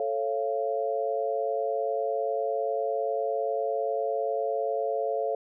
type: chord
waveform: sine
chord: A augmented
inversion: none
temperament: just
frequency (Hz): 440 / 550 / 687.5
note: A4 / C#5 / E#5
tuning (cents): 0 / -14 / -27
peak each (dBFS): -30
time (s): 0-5.35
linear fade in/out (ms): 2
effects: none